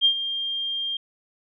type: tone with ADSR envelope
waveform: sine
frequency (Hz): 3200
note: G7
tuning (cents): +35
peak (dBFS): -13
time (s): 0.01-0.97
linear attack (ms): 40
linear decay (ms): 86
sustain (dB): -12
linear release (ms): 4
effects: none